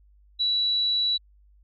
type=tone; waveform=sine; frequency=3930 Hz; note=B7; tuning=9 cents flat; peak=-21 dBFS; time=0.39-1.18 s; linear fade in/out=20 ms; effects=added 50 Hz sine -54 dBFS peak until 1.63 s